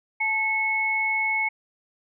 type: tone pair together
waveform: sine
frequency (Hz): 872 / 2194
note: A5 / C#7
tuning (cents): -16 / -18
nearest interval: octave + major third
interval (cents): 1598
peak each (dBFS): -29 / -22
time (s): 0.2-1.49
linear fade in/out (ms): 10
effects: none